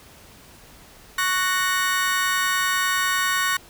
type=chord; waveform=35% pulse; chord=F# major; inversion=second; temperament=just; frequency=1110 / 1480 / 1850 Hz; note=C#6 / F#6 / A#6; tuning=+2 / 0 / -14 cents; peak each=-23 dBFS; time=1.18-3.57 s; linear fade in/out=5 ms; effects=pink hiss -48 dBFS RMS until 3.69 s